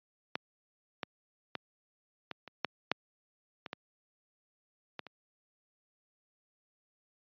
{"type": "clicks", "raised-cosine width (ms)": 0.3, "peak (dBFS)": [-16, -18, -19, -22, -30, -13, -10, -24, -21, -22, -30], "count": 11, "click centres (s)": [0.355, 1.032, 1.553, 2.313, 2.477, 2.647, 2.916, 3.662, 3.731, 4.993, 5.067], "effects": ["high-pass 150 Hz 12 dB/octave", "resampled to 11025 Hz"]}